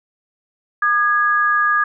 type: tone pair together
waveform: sine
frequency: 1214.3 / 1661.2 Hz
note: D#6 / G#6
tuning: -43 / 0 cents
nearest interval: perfect fourth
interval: 543 cents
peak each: -16 dBFS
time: 0.82-1.84 s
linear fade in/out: 5 ms
effects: none